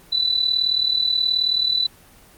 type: tone with amplitude modulation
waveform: sine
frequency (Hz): 3981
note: B7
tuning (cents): +13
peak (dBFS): -14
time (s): 0.12-1.87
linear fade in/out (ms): 10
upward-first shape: sine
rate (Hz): 38.7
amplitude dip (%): 70
effects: pink hiss -49 dBFS RMS until 2.37 s + Opus 24 kbps